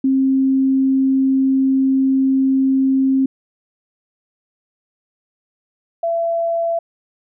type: tone pair in turn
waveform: sine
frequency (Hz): 266.6 / 671.8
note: C4 / E5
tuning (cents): +33 / +33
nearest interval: octave + major third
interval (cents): 1600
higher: second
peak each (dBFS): -12 / -16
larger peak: first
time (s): 0.04-3.26 / 6.03-6.79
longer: first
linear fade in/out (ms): 5
effects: none